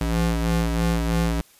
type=ring-modulated tone; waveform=35% pulse; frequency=113.5 Hz; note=A#2; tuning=46 cents flat; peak=-15 dBFS; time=0.01-1.41 s; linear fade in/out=0 ms; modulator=55.2 Hz; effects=white hiss -54 dBFS RMS until 1.59 s + resampled to 32000 Hz